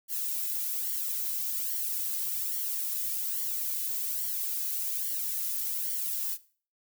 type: noise with flanger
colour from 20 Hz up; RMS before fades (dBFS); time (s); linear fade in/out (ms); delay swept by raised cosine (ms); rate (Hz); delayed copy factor
violet; -32; 0.08-6.38; 50; 0.78 to 2.18; 1.2; -0.7
effects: noise-tail reverb RT60 0.4 s tail -17 dB re dry